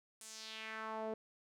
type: tone with band-pass filter sweep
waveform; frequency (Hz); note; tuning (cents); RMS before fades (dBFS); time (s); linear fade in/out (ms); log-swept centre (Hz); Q
sawtooth; 220; A3; 0; -45; 0.21-1.14; 2; 9200 to 500; 2.3
effects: none